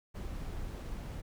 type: noise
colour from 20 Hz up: brown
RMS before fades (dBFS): -40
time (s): 0.14-1.22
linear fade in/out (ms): 20
effects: none